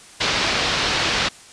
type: low-pass noise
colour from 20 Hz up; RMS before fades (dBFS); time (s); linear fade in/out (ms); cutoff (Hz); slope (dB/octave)
white; -21; 0.2-1.29; 10; 4700; 24
effects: white hiss -44 dBFS RMS until 1.52 s + resampled to 22050 Hz